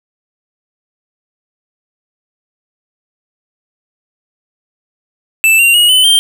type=tone with pitch steps; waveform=square; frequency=2645 / 2765 / 2891 / 3023 / 3160 Hz; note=E7 / F7 / F#7 / F#7 / G7; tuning=+5 / -18 / -41 / +36 / +13 cents; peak=-6 dBFS; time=5.44-6.19 s; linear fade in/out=0 ms; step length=150 ms; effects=none